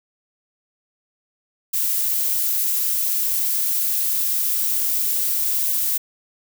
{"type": "noise", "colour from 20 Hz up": "violet", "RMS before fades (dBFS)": -21, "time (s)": [1.73, 5.98], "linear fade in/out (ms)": 10, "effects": []}